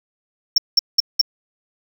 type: tone bursts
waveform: triangle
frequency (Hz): 5470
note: F8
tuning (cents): -37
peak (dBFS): -8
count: 4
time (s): 0.56-1.214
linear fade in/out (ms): 5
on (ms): 21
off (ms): 190
effects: none